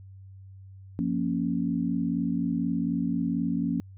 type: chord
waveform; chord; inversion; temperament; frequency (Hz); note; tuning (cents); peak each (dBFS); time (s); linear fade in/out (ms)
sine; Bb minor; second; equal; 174.61 / 233.1 / 277.2; F3 / Bb3 / Db4; 0 / 0 / 0; -29; 0.99-3.8; 0
effects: added 96 Hz sine -44 dBFS peak until 3.97 s